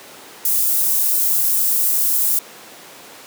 white high-pass noise, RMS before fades -17 dBFS, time 0.45-2.39 s, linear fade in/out 2 ms, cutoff 11000 Hz, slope 12 dB/octave, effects pink hiss -39 dBFS RMS until 3.26 s + high-pass 300 Hz 12 dB/octave

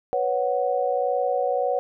sine chord, B suspended second, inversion none, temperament just, 493.9 / 555.6 / 740.8 Hz, B4 / C#5 / F#5, 0 / +4 / +2 cents, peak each -25 dBFS, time 0.13-1.79 s, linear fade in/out 0 ms, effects none

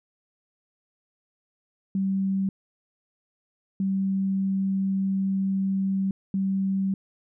sine tone bursts at uneven times, 193.2 Hz, G3, 25 cents flat, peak -22 dBFS, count 3, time 1.95-2.49 / 3.8-6.11 / 6.34-6.94 s, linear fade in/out 2 ms, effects none

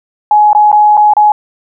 sine tone with dropouts, 841 Hz, G#5, 22 cents sharp, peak -3 dBFS, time 0.31-1.32 s, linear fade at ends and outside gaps 2 ms, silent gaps 0.531-0.549 / 0.717-0.727 / 0.97-0.975 / 1.136-1.167 s, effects none

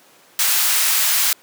white high-pass noise, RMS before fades -17 dBFS, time 0.39-1.33 s, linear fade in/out 2 ms, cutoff 1100 Hz, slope 12 dB/octave, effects pink hiss -50 dBFS RMS until 1.42 s + high-pass 300 Hz 12 dB/octave

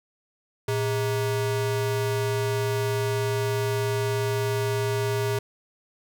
square ring-modulated tone, 261.6 Hz, C4, in tune, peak -21 dBFS, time 0.68-5.39 s, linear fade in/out 5 ms, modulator 147 Hz, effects none

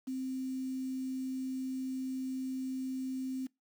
sine tone with quantisation, 261.2 Hz, C4, 3 cents flat, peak -34 dBFS, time 0.07-3.47 s, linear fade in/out 10 ms, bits 9, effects noise-tail reverb RT60 0.2 s tail -23 dB re dry

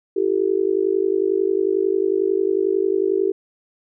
sine tone with amplitude modulation, 388.4 Hz, G4, 16 cents flat, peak -12 dBFS, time 0.16-3.32 s, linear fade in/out 10 ms, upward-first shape sine, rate 51.1 Hz, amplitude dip 100%, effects none

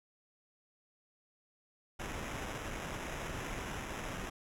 pink noise with sample-and-hold, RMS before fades -41 dBFS, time 1.99-4.3 s, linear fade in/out 10 ms, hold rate 4410 Hz, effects low-pass 12000 Hz 12 dB/octave

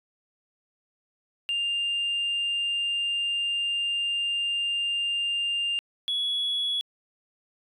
sine tone pair in turn, 2800 / 3375 Hz, F7 / G#7, +4 / +27 cents, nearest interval minor third, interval 323 cents, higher second, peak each -23 dBFS, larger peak neither, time 1.49-5.79 / 6.08-6.81 s, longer first, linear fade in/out 0 ms, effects tanh soft clip ceiling -22 dBFS

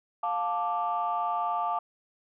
sine chord, D minor, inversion first, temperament just, 704.8 / 881 / 1174.7 Hz, F5 / A5 / D6, +16 / +2 / 0 cents, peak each -30 dBFS, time 0.23-1.79 s, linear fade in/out 5 ms, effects tanh soft clip ceiling -19 dBFS

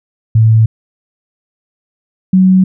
sine tone pair in turn, 111.2 / 187.02 Hz, A2 / F#3, +19 / +19 cents, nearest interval major sixth, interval 900 cents, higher second, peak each -4 dBFS, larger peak neither, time 0.35-0.66 / 2.33-2.64 s, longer neither, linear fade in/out 5 ms, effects none

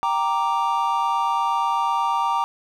triangle chord, G minor, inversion none, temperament equal, 784 / 932.3 / 1174.7 Hz, G5 / Bb5 / D6, 0 / 0 / 0 cents, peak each -24 / -20 / -22 dBFS, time 0.03-2.44 s, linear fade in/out 0 ms, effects none

